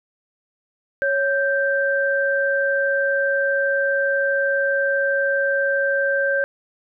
sine tone pair together, 554.4 / 1568.1 Hz, C#5 / G6, 0 / 0 cents, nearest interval octave + tritone, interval 1800 cents, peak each -20 dBFS, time 1.02-6.44 s, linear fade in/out 0 ms, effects none

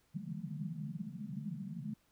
pink band-pass noise, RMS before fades -42 dBFS, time 0.14-1.94 s, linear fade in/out 10 ms, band 140 to 220 Hz, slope 96 dB/octave, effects pink hiss -73 dBFS RMS until 2.11 s

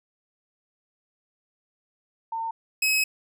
sine / sawtooth tone pair in turn, 906 / 2557 Hz, A#5 / D#7, -50 / +47 cents, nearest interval octave + tritone, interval 1797 cents, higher second, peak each -27 / -17 dBFS, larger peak second, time 2.32-2.51 / 2.82-3.04 s, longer second, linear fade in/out 5 ms, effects none

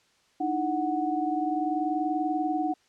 sine tone cluster, 302.1 / 322.5 / 740 Hz, D4 / E4 / F#5, +49 / -38 / 0 cents, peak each -29 / -32 / -28 dBFS, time 0.4-2.74 s, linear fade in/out 10 ms, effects white hiss -65 dBFS RMS until 2.88 s + low-pass 6000 Hz 12 dB/octave

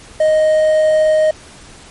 triangle tone with quantisation, 622.3 Hz, D#5, in tune, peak -7 dBFS, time 0.2-1.31 s, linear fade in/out 5 ms, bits 6, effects pink hiss -39 dBFS RMS until 1.9 s + MP3 48 kbps

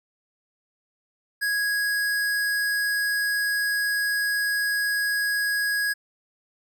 square tone, 1658 Hz, G#6, 3 cents flat, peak -23 dBFS, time 1.41-5.94 s, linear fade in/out 20 ms, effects none

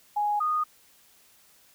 sine tone pair in turn, 830.6 / 1233.8 Hz, G#5 / D#6, 0 / -15 cents, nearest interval perfect fifth, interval 685 cents, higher second, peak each -23 dBFS, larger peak neither, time 0.16-0.4 / 0.4-0.64 s, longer neither, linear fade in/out 10 ms, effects white hiss -59 dBFS RMS until 1.74 s

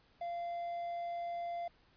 triangle tone with quantisation, 690 Hz, F5, 21 cents flat, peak -35 dBFS, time 0.21-1.68 s, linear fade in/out 5 ms, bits 10, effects pink hiss -68 dBFS RMS until 1.96 s + resampled to 11025 Hz

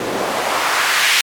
white noise with band-pass filter sweep, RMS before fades -17 dBFS, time 0-1.21 s, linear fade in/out 2 ms, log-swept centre 350 to 2500 Hz, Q 1.2, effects MP3 96 kbps

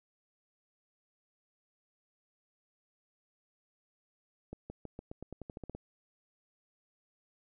accelerating click train, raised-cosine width 2 ms, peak -29 dBFS, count 13, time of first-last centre 4.53-5.75 s, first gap 170 ms, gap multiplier 0.9, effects none

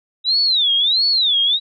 sine tone with vibrato, 3786 Hz, A#7, 26 cents sharp, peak -13 dBFS, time 0.24-1.6 s, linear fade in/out 50 ms, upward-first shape sine, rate 1.5 Hz, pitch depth 270 cents each way, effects none

